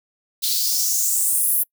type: noise with high-pass filter sweep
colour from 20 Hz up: blue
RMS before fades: -20 dBFS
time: 0.42-1.64 s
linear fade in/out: 20 ms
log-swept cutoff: 3800 to 12000 Hz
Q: 3.7
effects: noise-tail reverb RT60 0.1 s tail -26 dB re dry